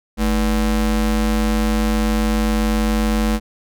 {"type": "ring-modulated tone", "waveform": "square", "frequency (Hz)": 133.9, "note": "C3", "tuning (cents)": 40, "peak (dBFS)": -13, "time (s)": [0.17, 3.4], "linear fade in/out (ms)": 50, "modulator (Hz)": 83.8, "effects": []}